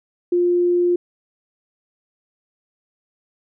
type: tone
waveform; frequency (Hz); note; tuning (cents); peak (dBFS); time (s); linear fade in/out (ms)
sine; 352.1; F4; +14; -14; 0.32-0.96; 5
effects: none